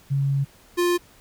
sine / square tone pair in turn, 138.59 / 351.1 Hz, C#3 / F4, 0 / +9 cents, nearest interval octave + major third, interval 1609 cents, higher second, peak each -19 dBFS, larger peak neither, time 0.1-0.45 / 0.77-0.98 s, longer first, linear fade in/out 20 ms, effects pink hiss -53 dBFS RMS until 1.2 s

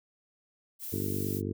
violet noise, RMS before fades -39 dBFS, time 0.79-1.42 s, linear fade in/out 50 ms
harmonic tone, 49 Hz, G1, in tune, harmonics 2 / 3 / 4 / 5 / 6 / 7 / 8 / 9, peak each -35 / -41 / -39 / -38 / -40 / -38 / -41 / -41 dBFS, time 0.92-1.53 s, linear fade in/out 10 ms
effects none

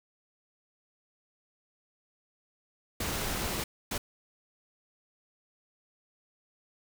pink noise bursts at uneven times, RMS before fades -33 dBFS, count 2, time 3-3.64 / 3.91-3.98 s, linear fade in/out 5 ms, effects none

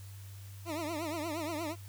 20% pulse tone with vibrato, 317.6 Hz, D#4, 36 cents sharp, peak -30 dBFS, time 0.65-1.76 s, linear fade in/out 50 ms, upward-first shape triangle, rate 8.5 Hz, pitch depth 170 cents each way, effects added 98 Hz sine -45 dBFS peak until 1.88 s + white hiss -57 dBFS RMS until 1.88 s

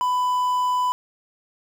triangle tone with quantisation, 997 Hz, B5, 16 cents sharp, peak -17 dBFS, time 0.01-0.92 s, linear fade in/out 0 ms, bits 7, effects none

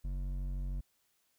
sine tone with hard clipping, 46.51 Hz, F#1, 10 cents sharp, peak -36 dBFS, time 0.04-0.81 s, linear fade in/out 10 ms, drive 9 dB, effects white hiss -75 dBFS RMS until 1.38 s

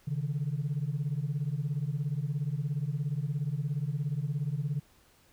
sine beating tone pair, 136.6 / 153.6 Hz, C#3 / D#3, -25 / -22 cents, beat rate 17 Hz, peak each -31 dBFS, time 0.07-4.8 s, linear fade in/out 10 ms, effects tanh soft clip ceiling -24 dBFS + pink hiss -63 dBFS RMS until 5.32 s

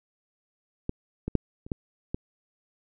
clicks, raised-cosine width 3 ms, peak -15 / -17 / -8 / -29 / -15 / -16 dBFS, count 6, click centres 0.894 / 1.28 / 1.353 / 1.665 / 1.718 / 2.145 s, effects none

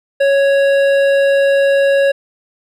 sine tone with hard clipping, 554.4 Hz, C#5, in tune, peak -11 dBFS, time 0.2-2.12 s, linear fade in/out 10 ms, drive 11 dB, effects none

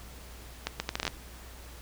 accelerating click train, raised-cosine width 0.2 ms, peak -12 dBFS, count 9, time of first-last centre 0.67-1.078 s, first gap 130 ms, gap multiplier 0.7, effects added 60 Hz sine -47 dBFS peak until 1.81 s + pink hiss -50 dBFS RMS until 1.81 s

